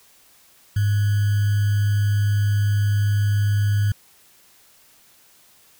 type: tone with sample-and-hold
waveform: sine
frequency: 102.6 Hz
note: G#2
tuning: 21 cents flat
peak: -16 dBFS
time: 0.76-3.92 s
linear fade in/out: 5 ms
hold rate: 1575 Hz
effects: white hiss -54 dBFS RMS until 5.79 s